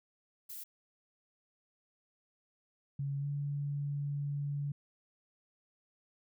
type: noise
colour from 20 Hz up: violet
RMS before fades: -45 dBFS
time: 0.49-0.64 s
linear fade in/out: 10 ms
type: tone with pitch glide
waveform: sine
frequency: 139.9 to 143.25 Hz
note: C#3 to D3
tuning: +16 to -43 cents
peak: -33 dBFS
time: 2.99-4.72 s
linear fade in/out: 5 ms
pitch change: +41 cents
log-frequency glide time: 3.19-3.26 s
effects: none